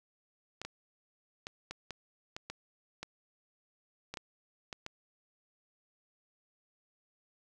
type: clicks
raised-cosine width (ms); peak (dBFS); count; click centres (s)
0.2; -23; 12; 0.616 / 0.65 / 1.469 / 1.71 / 1.907 / 2.365 / 2.5 / 3.03 / 4.14 / 4.172 / 4.728 / 4.864
effects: none